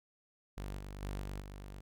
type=tone with level steps; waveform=sawtooth; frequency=49 Hz; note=G1; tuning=in tune; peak=-36 / -40 / -34 / -36 / -42 dBFS; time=0.57-1.81 s; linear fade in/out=10 ms; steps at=0.78 / 1.02 / 1.21 / 1.4 s; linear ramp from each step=10 ms; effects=none